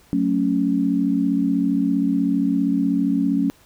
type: chord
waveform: sine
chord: F# minor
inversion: none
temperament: just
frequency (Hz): 185 / 222 / 277.5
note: F#3 / A3 / C#4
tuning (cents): 0 / +16 / +2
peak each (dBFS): -23 / -23 / -19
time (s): 0.13-3.5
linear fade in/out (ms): 0
effects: pink hiss -54 dBFS RMS until 3.65 s